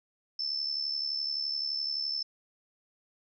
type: tone with amplitude modulation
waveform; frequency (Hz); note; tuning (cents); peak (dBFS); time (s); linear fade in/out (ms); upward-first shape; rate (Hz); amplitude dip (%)
sine; 5290; E8; +5; -27; 0.39-2.23; 5; sine; 71.7; 65
effects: none